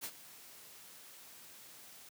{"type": "noise with ADSR envelope", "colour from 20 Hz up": "white", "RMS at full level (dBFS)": -40, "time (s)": [0.01, 2.09], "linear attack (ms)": 35, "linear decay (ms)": 61, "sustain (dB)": -15, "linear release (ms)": 3, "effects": ["high-pass 100 Hz 12 dB/octave"]}